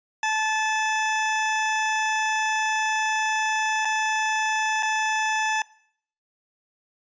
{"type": "tone with dropouts", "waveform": "20% pulse", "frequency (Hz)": 870, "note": "A5", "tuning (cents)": -20, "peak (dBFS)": -17, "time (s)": [0.23, 5.62], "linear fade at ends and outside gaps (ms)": 2, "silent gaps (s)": [[3.849, 3.853], [4.826, 4.83]], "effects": ["noise-tail reverb RT60 0.6 s tail -20 dB re dry", "resampled to 16000 Hz"]}